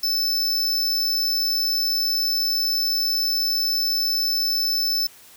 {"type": "tone", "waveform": "square", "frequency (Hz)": 5274, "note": "E8", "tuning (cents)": 0, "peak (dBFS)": -20, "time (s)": [0.03, 5.07], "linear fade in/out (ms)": 5, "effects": ["white hiss -48 dBFS RMS until 5.36 s"]}